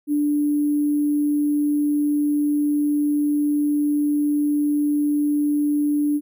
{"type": "tone with sample-and-hold", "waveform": "sine", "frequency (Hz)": 293.7, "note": "D4", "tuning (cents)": 0, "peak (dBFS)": -17, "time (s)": [0.07, 6.21], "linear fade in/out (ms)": 50, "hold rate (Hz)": 11025, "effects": []}